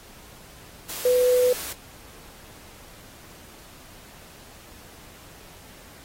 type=tone in noise; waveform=sine; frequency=498.1 Hz; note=B4; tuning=15 cents sharp; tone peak=-16 dBFS; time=1.05-1.53 s; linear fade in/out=5 ms; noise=white; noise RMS=-34 dBFS; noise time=0.89-1.73 s; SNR=+15 dB; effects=pink hiss -48 dBFS RMS until 6.04 s + AAC 48 kbps